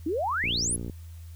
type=exponential sweep; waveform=sine; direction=up; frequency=289.9 to 11175 Hz; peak=-25 dBFS; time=0.06-0.76 s; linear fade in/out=5 ms
type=click train; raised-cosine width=3 ms; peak=-23 dBFS; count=28; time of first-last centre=0.44-0.898 s; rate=59 Hz
effects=added 83 Hz sine -40 dBFS peak until 1.35 s + white hiss -59 dBFS RMS until 1.35 s